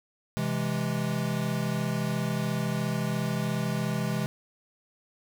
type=chord; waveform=square; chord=C augmented; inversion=none; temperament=equal; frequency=130.81 / 164.81 / 207.7 Hz; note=C3 / E3 / G#3; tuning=0 / 0 / 0 cents; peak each=-32 dBFS; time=0.37-4.26 s; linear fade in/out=0 ms; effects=none